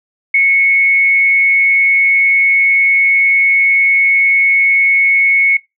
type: tone with frequency modulation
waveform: sine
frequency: 2200 Hz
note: C#7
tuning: 14 cents flat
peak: -7 dBFS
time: 0.34-5.57 s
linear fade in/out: 5 ms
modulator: 109 Hz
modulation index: 0.29
effects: noise-tail reverb RT60 0.2 s tail -22 dB re dry